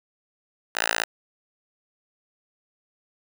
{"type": "tone with high-pass filter", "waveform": "5% pulse", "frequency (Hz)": 56, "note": "A1", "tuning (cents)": 31, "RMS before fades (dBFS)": -25, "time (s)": [0.75, 1.04], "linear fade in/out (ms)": 5, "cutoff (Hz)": 1200, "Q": 1.1, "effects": []}